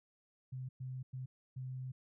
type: tone bursts at uneven times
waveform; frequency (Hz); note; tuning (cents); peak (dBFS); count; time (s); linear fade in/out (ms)
sine; 129.1; C3; -23; -40; 4; 0.52-0.69 / 0.8-1.03 / 1.13-1.26 / 1.56-1.92; 10
effects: none